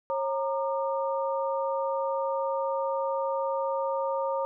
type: tone cluster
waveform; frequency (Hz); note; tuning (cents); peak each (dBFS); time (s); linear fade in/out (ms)
sine; 543 / 928 / 1200; C#5 / A#5 / D6; -36 / -8 / +37; -28 / -31 / -36; 0.1-4.45; 0
effects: none